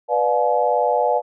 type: chord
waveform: sine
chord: B diminished seventh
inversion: none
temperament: just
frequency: 493.9 / 592.7 / 711.2 / 853.4 Hz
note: B4 / D5 / F5 / Ab5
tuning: 0 / +16 / +31 / +47 cents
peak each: -21 dBFS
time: 0.08-1.22 s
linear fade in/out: 50 ms
effects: none